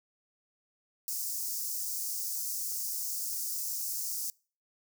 white high-pass noise, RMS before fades -35 dBFS, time 1.08-4.3 s, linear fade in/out 0 ms, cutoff 5000 Hz, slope 48 dB/octave, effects noise-tail reverb RT60 0.4 s tail -26 dB re dry

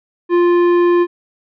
sine tone with tanh clipping, 349.1 Hz, F4, 1 cent flat, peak -11 dBFS, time 0.29-1.07 s, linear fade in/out 50 ms, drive 12 dB, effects none

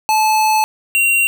square tone pair in turn, 867 / 2753 Hz, A5 / F7, -26 / -25 cents, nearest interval octave + minor sixth, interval 2001 cents, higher second, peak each -12 dBFS, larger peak neither, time 0.09-0.64 / 0.95-1.27 s, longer first, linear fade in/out 0 ms, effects none

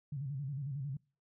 sine tone with vibrato, 138.59 Hz, C#3, in tune, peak -36 dBFS, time 0.12-0.97 s, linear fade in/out 5 ms, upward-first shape square, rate 11 Hz, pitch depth 95 cents each way, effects noise-tail reverb RT60 0.4 s tail -26 dB re dry

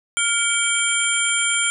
sine tone cluster, 1406 / 2282 / 3174 / 7260 / 9550 Hz, F6 / C#7 / G7 / A#8 / D9, +11 / +50 / +21 / -47 / +28 cents, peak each -24 dBFS, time 0.17-1.7 s, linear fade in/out 0 ms, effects none

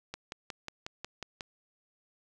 click train, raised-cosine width 0.2 ms, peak -21 dBFS, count 8, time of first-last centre 0.14-1.408 s, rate 5.52 Hz, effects none

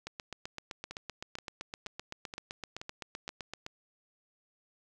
two click trains, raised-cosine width 0.2 ms, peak -24 / -22 dBFS, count 6 / 29, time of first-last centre 0.91-3.291 / 0.07-3.664 s, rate 2.1 / 7.79 Hz, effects none

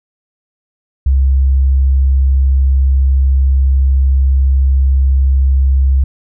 sine tone, 66.9 Hz, C2, 39 cents sharp, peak -7 dBFS, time 1.06-6.04 s, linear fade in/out 5 ms, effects none

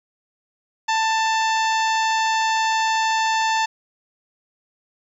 harmonic tone with a mistuned harmonic, 887 Hz, A5, 14 cents sharp, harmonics 1 / 2 / 3 / 4 / 5 / 6 / 7 / 8, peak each -19 / -25 / -29 / -31 / -33 / -35 / -36 / -37 dBFS, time 0.88-3.66 s, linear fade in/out 10 ms, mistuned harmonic 6, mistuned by -29 cents, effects 9-bit

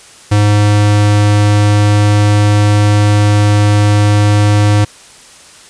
square tone, 103.83 Hz, G#2, in tune, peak -7 dBFS, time 0.31-4.85 s, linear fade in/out 10 ms, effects white hiss -38 dBFS RMS until 5.69 s + resampled to 22050 Hz

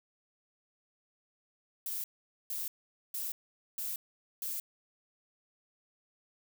violet noise bursts, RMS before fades -37 dBFS, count 5, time 1.86-4.6 s, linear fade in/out 2 ms, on 180 ms, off 460 ms, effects none

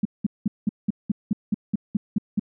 sine tone bursts, 207.7 Hz, G#3, in tune, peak -17 dBFS, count 12, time 0.03-2.396 s, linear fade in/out 5 ms, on 23 ms, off 190 ms, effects none

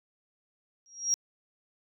sine tone with exponential growth, 5640 Hz, F8, 16 cents sharp, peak -19 dBFS, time 0.86-1.14 s, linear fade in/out 0 ms, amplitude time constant 59 ms, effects tanh soft clip ceiling -17 dBFS

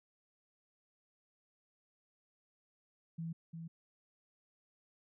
sine tone with echo, 164.81 Hz, E3, in tune, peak -38 dBFS, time 3.18-3.33 s, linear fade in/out 10 ms, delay 350 ms, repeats 1, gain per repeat -5 dB, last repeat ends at 3.68 s, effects none

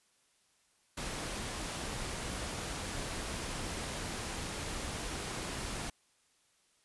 pink noise, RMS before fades -39 dBFS, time 0.97-5.9 s, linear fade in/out 5 ms, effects white hiss -71 dBFS RMS until 6.84 s + resampled to 24000 Hz

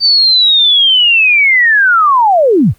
sine linear sweep, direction down, 4624 to 65.9 Hz, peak -5 dBFS, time 0-2.74 s, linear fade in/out 50 ms, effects pink hiss -49 dBFS RMS until 2.78 s + Opus 24 kbps

